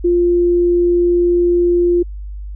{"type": "tone", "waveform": "sine", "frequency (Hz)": 349.2, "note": "F4", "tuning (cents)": 0, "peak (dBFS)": -10, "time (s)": [0.04, 2.03], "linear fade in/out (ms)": 10, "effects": ["added 50 Hz sine -25 dBFS peak until 2.55 s"]}